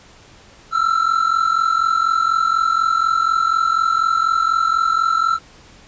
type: tone pair together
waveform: triangle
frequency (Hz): 1318 / 1362.1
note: E6 / F6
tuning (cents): -1 / -44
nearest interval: minor second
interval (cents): 57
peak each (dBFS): -15 / -16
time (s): 0.71-5.39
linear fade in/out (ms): 50
effects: pink hiss -46 dBFS RMS until 5.87 s + resampled to 16000 Hz